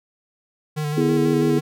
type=tone with vibrato; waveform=square; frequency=150.2 Hz; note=D3; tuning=39 cents sharp; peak=-23 dBFS; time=0.76-1.61 s; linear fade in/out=20 ms; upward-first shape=square; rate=6.1 Hz; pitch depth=26 cents each way
type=chord; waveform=sine; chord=E major; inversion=second; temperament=equal; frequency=246.9 / 329.6 / 415.3 Hz; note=B3 / E4 / G#4; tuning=0 / 0 / 0 cents; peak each=-21 dBFS; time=0.97-1.59 s; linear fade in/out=5 ms
effects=none